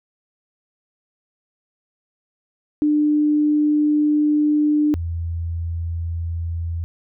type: tone pair in turn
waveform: sine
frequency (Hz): 299 / 83.9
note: D4 / E2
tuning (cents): +31 / +31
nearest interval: octave + minor seventh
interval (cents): 2200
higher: first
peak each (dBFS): -14 / -22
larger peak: first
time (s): 2.82-4.94 / 4.94-6.84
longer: first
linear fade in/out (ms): 0
effects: none